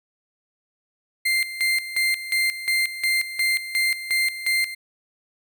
35% pulse tone with tremolo, 2093 Hz, C7, in tune, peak -17 dBFS, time 1.25-4.75 s, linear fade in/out 10 ms, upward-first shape square, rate 2.8 Hz, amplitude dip 75%, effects none

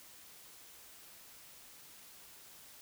silence, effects white hiss -56 dBFS RMS until 2.81 s

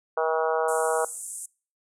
harmonic tone, 160 Hz, D#3, 49 cents sharp, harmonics 3 / 4 / 5 / 6 / 7 / 8 / 9, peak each -26 / -28 / -30 / -32 / -33 / -34 / -35 dBFS, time 0.17-1.05 s, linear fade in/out 5 ms
pink band-pass noise, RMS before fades -37 dBFS, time 0.68-1.46 s, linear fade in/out 5 ms, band 7800 to 10000 Hz, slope 48 dB/octave
effects noise-tail reverb RT60 0.4 s tail -25 dB re dry

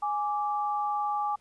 sine tone pair together, 830.6 / 1168.8 Hz, G#5 / D6, 0 / -9 cents, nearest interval tritone, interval 591 cents, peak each -28 / -31 dBFS, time 0.02-1.36 s, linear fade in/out 10 ms, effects pink hiss -66 dBFS RMS until 1.4 s + resampled to 24000 Hz

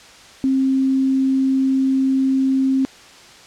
sine tone, 266.1 Hz, C4, 29 cents sharp, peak -14 dBFS, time 0.44-2.85 s, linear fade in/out 0 ms, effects white hiss -43 dBFS RMS until 3.46 s + low-pass 6000 Hz 12 dB/octave

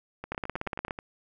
two click trains, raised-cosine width 0.5 ms, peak -16 / -22 dBFS, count 11 / 8, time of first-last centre 0.32-0.908 / 0.24-0.989 s, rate 17 / 9.35 Hz, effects none

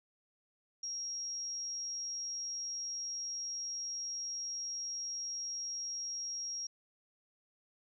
sine tone, 5610 Hz, F8, 7 cents sharp, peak -37 dBFS, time 0.83-6.67 s, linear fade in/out 5 ms, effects none

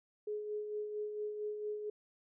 sine tone with tremolo, 421.1 Hz, G#4, 24 cents sharp, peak -35 dBFS, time 0.27-1.9 s, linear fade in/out 5 ms, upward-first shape sine, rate 4.4 Hz, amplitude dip 45%, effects none

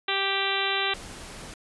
harmonic tone, 391.8 Hz, G4, 1 cent flat, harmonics 1 / 2 / 3 / 4 / 5 / 6 / 7 / 8 / 9 / 10, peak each -33 / -33 / -33 / -33 / -33 / -33 / -33 / -33 / -33 / -33 dBFS, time 0.08-0.94 s, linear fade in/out 5 ms
pink noise, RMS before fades -41 dBFS, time 0.94-1.54 s, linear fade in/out 2 ms
effects resampled to 24000 Hz

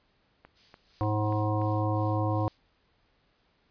click train, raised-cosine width 0.5 ms, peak -33 dBFS, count 5, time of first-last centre 0.45-1.616 s, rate 3.43 Hz
violet noise with tremolo, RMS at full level -45 dBFS, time 0.55-2.59 s, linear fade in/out 20 ms, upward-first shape sine, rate 2.8 Hz, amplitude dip 70%
harmonic tone, 106.2 Hz, G#2, 39 cents sharp, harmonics 1 / 3 / 5 / 7 / 9 / 10, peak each -27 / -32 / -34 / -35 / -37 / -37 dBFS, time 1.01-2.48 s, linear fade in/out 0 ms
effects pink hiss -69 dBFS RMS until 3.7 s + resampled to 11025 Hz

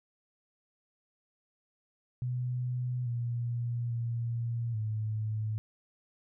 sine tone with pitch steps, 124.5 / 119.2 / 117.2 / 108.5 Hz, B2 / A#2 / A#2 / A2, +14 / +39 / +10 / -24 cents, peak -30 dBFS, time 2.22-5.58 s, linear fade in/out 0 ms, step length 840 ms, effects none

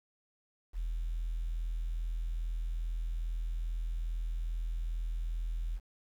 sine tone, 41.2 Hz, E1, in tune, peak -31 dBFS, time 0.73-5.8 s, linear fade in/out 50 ms, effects tanh soft clip ceiling -28 dBFS + 10-bit

